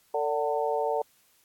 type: harmonic tone with a mistuned harmonic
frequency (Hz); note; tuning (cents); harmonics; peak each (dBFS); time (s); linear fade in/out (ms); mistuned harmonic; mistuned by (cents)
149.7; D3; +33; 3 / 4 / 5 / 6; -29 / -30 / -31 / -32; 0.14-1.02; 5; 4; -50
effects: white hiss -64 dBFS RMS until 1.44 s + AAC 64 kbps